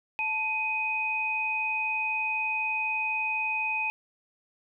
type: tone pair together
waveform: sine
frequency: 880 / 2504 Hz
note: A5 / D#7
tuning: 0 / +10 cents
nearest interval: octave + tritone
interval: 1810 cents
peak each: -33 / -27 dBFS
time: 0.19-3.9 s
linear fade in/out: 0 ms
effects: none